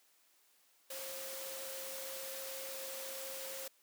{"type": "tone in noise", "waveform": "sine", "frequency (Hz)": 534, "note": "C5", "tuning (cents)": 35, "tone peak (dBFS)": -47, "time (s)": [0.9, 3.68], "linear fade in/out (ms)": 5, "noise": "white", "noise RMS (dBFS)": -45, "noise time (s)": [0.9, 3.68], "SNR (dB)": -5, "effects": ["white hiss -70 dBFS RMS until 3.82 s", "high-pass 300 Hz 12 dB/octave"]}